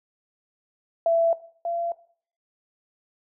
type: tone pair in turn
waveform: sine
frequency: 667 / 682.2 Hz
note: E5 / F5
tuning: +20 / -41 cents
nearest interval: unison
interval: 39 cents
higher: second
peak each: -17 / -25 dBFS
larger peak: first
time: 1.06-1.33 / 1.65-1.92 s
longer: neither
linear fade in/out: 2 ms
effects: noise-tail reverb RT60 0.5 s tail -17 dB re dry